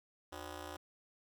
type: ring-modulated tone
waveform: 10% pulse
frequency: 221.7 Hz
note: A3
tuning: 13 cents sharp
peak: -33 dBFS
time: 0.32-0.77 s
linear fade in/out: 10 ms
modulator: 141 Hz
effects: none